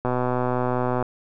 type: click train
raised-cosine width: 1 ms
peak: -10 dBFS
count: 123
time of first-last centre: 0.05-1.026 s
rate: 125 Hz
effects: none